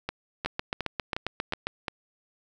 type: two click trains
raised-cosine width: 0.3 ms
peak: -14 / -12 dBFS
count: 6 / 10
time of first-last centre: 0.09-1.882 / 0.46-1.67 s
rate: 2.79 / 7.44 Hz
effects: 9-bit